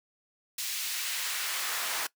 pink noise with high-pass filter sweep, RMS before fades -33 dBFS, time 0.58-2.07 s, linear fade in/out 5 ms, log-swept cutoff 3400 to 900 Hz, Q 0.81, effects noise-tail reverb RT60 0.1 s tail -20 dB re dry

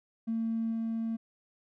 triangle tone with level steps, 226.2 Hz, A3, 48 cents sharp, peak -25 / -27 dBFS, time 0.27-1.17 s, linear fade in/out 20 ms, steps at 0.71 s, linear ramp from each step 20 ms, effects tanh soft clip ceiling -26 dBFS

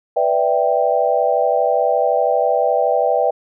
sine chord, E minor seventh, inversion second, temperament equal, 493.9 / 587.3 / 659.3 / 784 Hz, B4 / D5 / E5 / G5, 0 / 0 / 0 / 0 cents, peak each -19 dBFS, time 0.16-3.31 s, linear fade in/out 10 ms, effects none

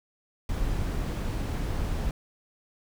brown noise, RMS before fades -29 dBFS, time 0.49-2.11 s, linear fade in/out 2 ms, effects none

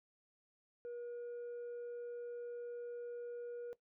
sine tone, 479.3 Hz, A#4, 48 cents sharp, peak -40 dBFS, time 0.85-3.73 s, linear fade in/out 0 ms, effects noise-tail reverb RT60 0.1 s tail -18 dB re dry + tanh soft clip ceiling -42 dBFS

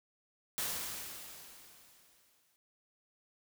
white noise with exponential decay, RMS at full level -35 dBFS, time 0.58-2.56 s, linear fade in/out 0 ms, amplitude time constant 430 ms, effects none

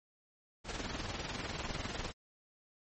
pink noise with tremolo, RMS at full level -37 dBFS, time 0.64-2.13 s, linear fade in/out 50 ms, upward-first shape sine, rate 20 Hz, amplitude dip 60%, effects low-pass 7000 Hz 12 dB/octave + MP3 32 kbps

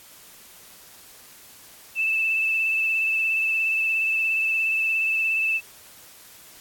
sine tone with vibrato, 2637 Hz, E7, in tune, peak -20 dBFS, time 1.95-5.61 s, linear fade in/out 50 ms, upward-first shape triangle, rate 17 Hz, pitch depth 26 cents each way, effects white hiss -48 dBFS RMS until 6.6 s + AAC 64 kbps

